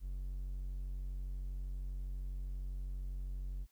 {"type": "tone", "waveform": "triangle", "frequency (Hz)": 46.25, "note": "F#1", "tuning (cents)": 0, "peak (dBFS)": -36, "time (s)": [0, 3.67], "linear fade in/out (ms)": 50, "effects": ["white hiss -75 dBFS RMS until 3.71 s"]}